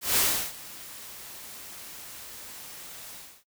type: noise with ADSR envelope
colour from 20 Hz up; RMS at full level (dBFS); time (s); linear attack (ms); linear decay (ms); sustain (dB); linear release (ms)
white; -22; 0.01-3.44; 160; 350; -21; 290
effects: noise-tail reverb RT60 0.1 s tail -22 dB re dry